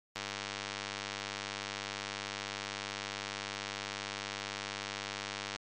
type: click train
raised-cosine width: 0.2 ms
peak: -19 dBFS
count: 541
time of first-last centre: 0.16-5.56 s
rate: 100 Hz
effects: MP3 64 kbps